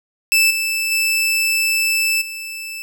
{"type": "tone with level steps", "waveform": "sawtooth", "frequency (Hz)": 2637, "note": "E7", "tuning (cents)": 0, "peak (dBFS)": [-8, -15, -12, -24], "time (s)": [0.32, 2.82], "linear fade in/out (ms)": 0, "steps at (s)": [0.5, 0.91, 2.21], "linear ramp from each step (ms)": 10, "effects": []}